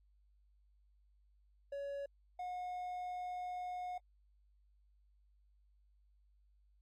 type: tone pair in turn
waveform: triangle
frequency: 562 / 723.5 Hz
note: C#5 / F#5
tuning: +24 / -39 cents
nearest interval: major third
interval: 437 cents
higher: second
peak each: -38 / -38 dBFS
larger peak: neither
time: 1.72-2.06 / 2.39-3.98 s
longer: second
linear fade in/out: 5 ms
effects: added 50 Hz sine -67 dBFS peak until 6.81 s + AAC 64 kbps